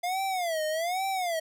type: tone with vibrato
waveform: square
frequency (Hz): 692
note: F5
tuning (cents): -16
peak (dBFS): -28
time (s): 0.03-1.4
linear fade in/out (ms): 10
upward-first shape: sine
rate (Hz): 1.2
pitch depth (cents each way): 200
effects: none